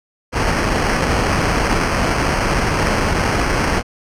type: noise with sample-and-hold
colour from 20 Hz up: pink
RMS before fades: -17 dBFS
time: 0.32-3.83 s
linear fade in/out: 50 ms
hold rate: 3675 Hz
effects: low-pass 8000 Hz 12 dB/octave